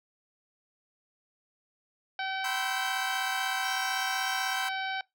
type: harmonic tone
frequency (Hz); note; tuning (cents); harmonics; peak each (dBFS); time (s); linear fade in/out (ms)
766; G5; -40; 1 / 2 / 3 / 4 / 5 / 6 / 7; -34 / -35 / -39 / -42 / -43 / -48 / -51; 2.19-5.01; 2
type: chord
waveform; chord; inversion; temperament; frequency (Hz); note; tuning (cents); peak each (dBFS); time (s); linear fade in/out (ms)
sawtooth; C major seventh; third; equal; 987.8 / 1046.5 / 1318.5 / 1568; B5 / C6 / E6 / G6; 0 / 0 / 0 / 0; -36 / -36 / -36 / -32; 2.44-4.69; 5
type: tone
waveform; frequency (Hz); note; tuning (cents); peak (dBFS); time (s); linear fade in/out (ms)
sine; 5570; F8; -5; -40; 3.64-4.54; 5
effects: noise-tail reverb RT60 0.2 s tail -24 dB re dry